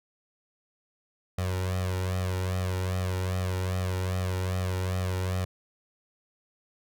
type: tone with flanger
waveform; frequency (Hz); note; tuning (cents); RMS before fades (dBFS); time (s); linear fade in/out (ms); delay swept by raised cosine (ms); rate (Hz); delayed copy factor
sawtooth; 92.5; F#2; 0; -29; 1.38-5.45; 5; 1.6 to 2.15; 2.5; +0.95
effects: none